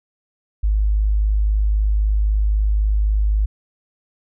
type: tone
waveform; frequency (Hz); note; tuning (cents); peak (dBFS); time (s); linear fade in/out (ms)
sine; 51.91; G#1; 0; -14; 0.63-3.46; 10
effects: none